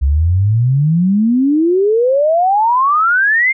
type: exponential sweep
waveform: sine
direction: up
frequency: 65.41 to 2151 Hz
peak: -9 dBFS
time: 0.01-3.53 s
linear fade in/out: 20 ms
effects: none